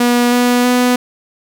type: tone with pitch steps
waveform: sawtooth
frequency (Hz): 242 / 244.8 / 247.7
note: B3 / B3 / B3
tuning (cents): -35 / -15 / +5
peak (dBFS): -6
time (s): 0-0.96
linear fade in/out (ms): 5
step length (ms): 320
effects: none